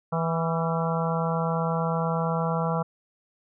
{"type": "harmonic tone with a mistuned harmonic", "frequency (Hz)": 164.4, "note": "E3", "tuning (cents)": -4, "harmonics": [1, 3, 4, 5, 6, 7, 8], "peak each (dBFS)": [-26, -31, -32, -33, -34, -34, -35], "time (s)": [0.12, 2.83], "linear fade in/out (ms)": 10, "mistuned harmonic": 8, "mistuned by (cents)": 48, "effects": []}